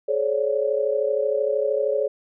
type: tone cluster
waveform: sine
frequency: 424.8 / 542 / 575 Hz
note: G#4 / C#5 / D5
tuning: +39 / -39 / -37 cents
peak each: -24 dBFS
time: 0.08-2.08 s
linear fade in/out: 10 ms
effects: none